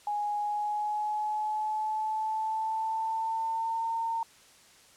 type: tone with pitch glide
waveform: sine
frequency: 830.6 to 911 Hz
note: G#5 to A#5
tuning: 0 to -40 cents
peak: -28 dBFS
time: 0.07-4.23 s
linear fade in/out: 2 ms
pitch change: +160 cents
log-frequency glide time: 0.39-3.94 s
effects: white hiss -57 dBFS RMS until 4.96 s + low-pass 9000 Hz 12 dB/octave